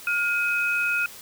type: tone pair together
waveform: sine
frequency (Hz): 1418.8 / 2528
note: F6 / D#7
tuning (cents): +27 / +27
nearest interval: minor seventh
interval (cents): 1000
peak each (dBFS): -24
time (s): 0.07-1.06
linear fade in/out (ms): 2
effects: white hiss -43 dBFS RMS until 1.21 s